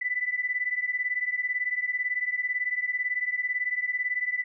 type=beating tone pair; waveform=sine; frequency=1984 / 2002 Hz; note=B6 / B6; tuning=+7 / +23 cents; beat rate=18 Hz; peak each=-28 / -30 dBFS; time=0.01-4.44 s; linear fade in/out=10 ms; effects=none